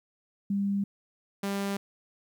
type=tone pair in turn; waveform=sine / sawtooth; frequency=199.5 / 198.61 Hz; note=G3 / G3; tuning=+31 / +23 cents; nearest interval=unison; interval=8 cents; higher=first; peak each=-25 dBFS; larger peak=neither; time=0.5-0.84 / 1.43-1.77 s; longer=neither; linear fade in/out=5 ms; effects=11-bit